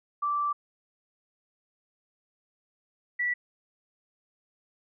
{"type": "tone pair in turn", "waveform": "sine", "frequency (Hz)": [1168, 1954.1], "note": ["D6", "B6"], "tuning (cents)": [-10, -19], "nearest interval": "major sixth", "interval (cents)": 891, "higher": "second", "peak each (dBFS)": -25, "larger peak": "neither", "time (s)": [[0.22, 0.53], [3.19, 3.34]], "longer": "first", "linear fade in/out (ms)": 10, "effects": []}